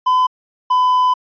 triangle tone pair in turn, 1012 / 1005 Hz, B5 / B5, +42 / +30 cents, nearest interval unison, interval 12 cents, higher first, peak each -9 dBFS, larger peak neither, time 0.06-0.27 / 0.7-1.14 s, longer second, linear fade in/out 10 ms, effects resampled to 11025 Hz

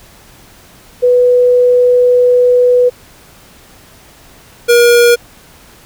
sine / square tone pair in turn, 493.9 / 477.1 Hz, B4 / A#4, 0 / +40 cents, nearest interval minor second, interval 60 cents, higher first, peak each -5 dBFS, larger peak neither, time 1.02-2.9 / 4.68-5.16 s, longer first, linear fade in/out 20 ms, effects pink hiss -41 dBFS RMS until 5.85 s

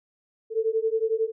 sine beating tone pair, 440 / 451 Hz, A4 / A4, 0 / +43 cents, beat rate 11 Hz, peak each -25 dBFS, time 0.5-1.32 s, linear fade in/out 50 ms, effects none

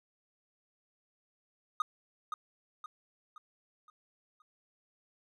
triangle tone with echo, 1239 Hz, D#6, 8 cents flat, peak -25 dBFS, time 1.8-1.82 s, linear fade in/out 2 ms, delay 520 ms, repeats 5, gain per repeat -7 dB, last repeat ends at 4.42 s, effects none

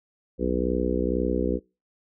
harmonic tone, 62.1 Hz, B1, 10 cents sharp, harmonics 1 / 3 / 4 / 5 / 6 / 7 / 8, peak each -30 / -30 / -30 / -30 / -30 / -30 / -30 dBFS, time 0.38-1.6 s, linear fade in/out 50 ms, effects noise-tail reverb RT60 0.3 s tail -26 dB re dry

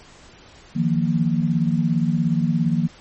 sine chord, Eb suspended second, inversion none, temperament equal with one note detuned, 157.46 / 174.61 / 233.1 Hz, Eb3 / F3 / Bb3, +21 / 0 / 0 cents, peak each -21 / -21 / -22 dBFS, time 0.75-2.88 s, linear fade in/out 20 ms, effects pink hiss -47 dBFS RMS until 3 s + MP3 32 kbps

